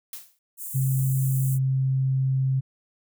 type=noise with exponential decay; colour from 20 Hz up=blue; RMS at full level=-33 dBFS; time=0.13-0.39 s; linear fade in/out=2 ms; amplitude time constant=55 ms
type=high-pass noise; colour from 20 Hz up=white; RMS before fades=-35 dBFS; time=0.57-1.59 s; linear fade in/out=50 ms; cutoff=7400 Hz; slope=48 dB/octave
type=tone; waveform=sine; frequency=132.7 Hz; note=C3; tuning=25 cents sharp; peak=-20 dBFS; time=0.74-2.61 s; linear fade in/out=20 ms
effects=none